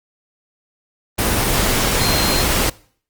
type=tone in noise; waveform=sine; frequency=4186 Hz; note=C8; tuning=in tune; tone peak=-22 dBFS; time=2-2.43 s; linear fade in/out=10 ms; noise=pink; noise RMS=-17 dBFS; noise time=1.18-2.7 s; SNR=-8 dB; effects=noise-tail reverb RT60 0.5 s tail -22 dB re dry + Opus 24 kbps